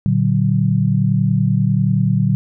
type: chord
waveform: sine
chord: Bb augmented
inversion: none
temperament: equal with one note detuned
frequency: 116.54 / 146.83 / 188.34 Hz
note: Bb2 / D3 / F#3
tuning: 0 / 0 / +31 cents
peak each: -17 dBFS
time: 0.06-2.35 s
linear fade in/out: 0 ms
effects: none